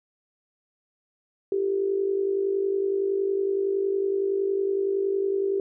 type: tone with amplitude modulation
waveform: sine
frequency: 392 Hz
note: G4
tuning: in tune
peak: -19 dBFS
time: 1.52-5.6 s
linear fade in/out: 2 ms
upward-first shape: sine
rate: 50.8 Hz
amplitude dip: 65%
effects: none